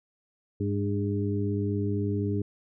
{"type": "harmonic tone with a mistuned harmonic", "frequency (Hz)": 101.9, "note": "G#2", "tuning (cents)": -32, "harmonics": [1, 2, 3, 4], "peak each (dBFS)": [-28, -32, -32, -33], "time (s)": [0.6, 2.42], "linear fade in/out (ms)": 5, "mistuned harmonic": 3, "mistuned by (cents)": -35, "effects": []}